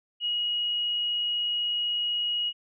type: tone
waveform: sine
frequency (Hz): 2896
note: F#7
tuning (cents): -38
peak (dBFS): -25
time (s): 0.2-2.53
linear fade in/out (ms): 50
effects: none

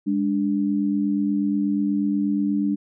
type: tone pair together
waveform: sine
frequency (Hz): 203.9 / 292.2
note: G#3 / D4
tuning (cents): -32 / -9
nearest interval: tritone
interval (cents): 623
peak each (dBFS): -22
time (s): 0.06-2.76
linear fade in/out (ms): 20
effects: none

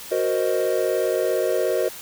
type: chord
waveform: triangle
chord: C half-diminished seventh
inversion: second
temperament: equal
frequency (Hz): 370 / 466.2 / 523.3 / 622.3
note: Gb4 / Bb4 / C5 / Eb5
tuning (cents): 0 / 0 / 0 / 0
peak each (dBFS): -23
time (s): 0.11-1.89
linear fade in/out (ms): 10
effects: white hiss -38 dBFS RMS until 2.01 s

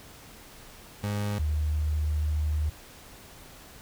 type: tone pair in turn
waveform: 30% pulse / sine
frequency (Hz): 103 / 76.04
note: G#2 / D#2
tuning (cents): -14 / -39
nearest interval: perfect fourth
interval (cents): 525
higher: first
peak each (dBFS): -25 / -24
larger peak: second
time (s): 1.03-1.39 / 1.39-2.7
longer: second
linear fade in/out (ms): 10
effects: pink hiss -49 dBFS RMS until 3.81 s

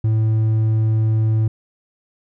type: tone with hard clipping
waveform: sine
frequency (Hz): 110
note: A2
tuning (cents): 0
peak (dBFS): -15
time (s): 0.04-1.48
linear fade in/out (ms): 5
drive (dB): 3
effects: none

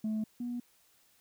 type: tone pair in turn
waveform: sine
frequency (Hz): 216.9 / 242.3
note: A3 / B3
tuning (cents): -25 / -33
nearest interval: major second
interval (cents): 192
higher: second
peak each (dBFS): -28 / -33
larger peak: first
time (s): 0.04-0.24 / 0.4-0.6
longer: neither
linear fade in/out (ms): 5
effects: tanh soft clip ceiling -29 dBFS + white hiss -67 dBFS RMS until 1.2 s

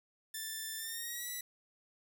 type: tone with pitch glide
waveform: 5% pulse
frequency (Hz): 1769 to 1962.8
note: A6 to B6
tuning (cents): +9 to -11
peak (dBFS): -29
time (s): 0.34-1.41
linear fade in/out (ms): 5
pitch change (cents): +180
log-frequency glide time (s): 0.77-1.3
effects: 10-bit

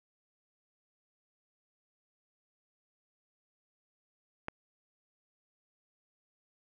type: click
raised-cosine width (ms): 0.5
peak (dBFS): -20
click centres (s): 4.484
effects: none

